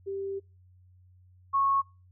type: tone pair in turn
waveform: sine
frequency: 392 / 1098.9 Hz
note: G4 / C#6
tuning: 0 / -15 cents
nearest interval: octave + tritone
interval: 1785 cents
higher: second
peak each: -31 / -22 dBFS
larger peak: second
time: 0.06-0.4 / 1.53-1.82 s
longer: first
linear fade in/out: 20 ms
effects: noise-tail reverb RT60 0.3 s tail -26 dB re dry + added 91 Hz sine -55 dBFS peak until 2.11 s